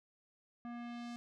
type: tone with low-pass filter sweep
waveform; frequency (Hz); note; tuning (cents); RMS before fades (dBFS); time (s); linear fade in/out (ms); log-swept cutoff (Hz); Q
square; 238.2; A#3; +38; -45; 0.65-1.16; 0; 1400 to 6800; 1.1
effects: none